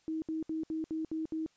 sine tone bursts, 318 Hz, D#4, 38 cents sharp, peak -32 dBFS, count 7, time 0.08-1.462 s, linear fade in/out 0 ms, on 140 ms, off 67 ms, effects white hiss -70 dBFS RMS until 1.56 s + resampled to 16000 Hz

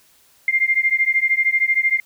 sine beating tone pair, 2100 / 2113 Hz, C7 / C7, +6 / +16 cents, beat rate 13 Hz, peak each -18 dBFS, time 0.48-2 s, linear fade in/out 2 ms, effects white hiss -55 dBFS RMS until 2.05 s

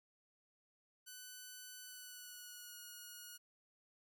5% pulse tone with pitch glide, 1500 to 1447.2 Hz, F#6 to F#6, +23 to -39 cents, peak -40 dBFS, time 1.06-3.38 s, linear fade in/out 20 ms, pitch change -62 cents, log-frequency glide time 1.83-2.79 s, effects none

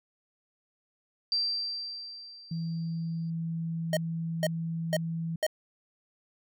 sine tone with exponential decay, 4699 Hz, D8, in tune, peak -24 dBFS, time 1.32-3.3 s, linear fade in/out 1 ms, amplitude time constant 430 ms
sine tone, 164.81 Hz, E3, in tune, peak -30 dBFS, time 2.51-5.36 s, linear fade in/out 5 ms
square tone bursts, 622.3 Hz, D#5, in tune, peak -25 dBFS, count 4, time 3.93-5.466 s, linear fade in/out 2 ms, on 39 ms, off 460 ms
effects none

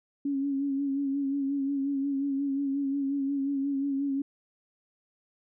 sine tone with vibrato, 277.2 Hz, C#4, in tune, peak -26 dBFS, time 0.25-4.22 s, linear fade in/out 5 ms, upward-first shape sine, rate 5.6 Hz, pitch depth 41 cents each way, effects none

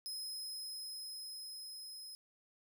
sawtooth tone with level ramp, 5110 Hz, D#8, 45 cents sharp, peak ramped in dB -38 to -45 dBFS, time 0.06-2.15 s, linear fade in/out 0 ms, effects none

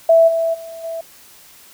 sine tone with level steps, 659.3 Hz, E5, in tune, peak -7 / -15 / -30 / -23 dBFS, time 0.09-1.01 s, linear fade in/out 5 ms, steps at 0.27 / 0.53 / 0.83 s, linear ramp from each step 20 ms, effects white hiss -45 dBFS RMS until 1.73 s

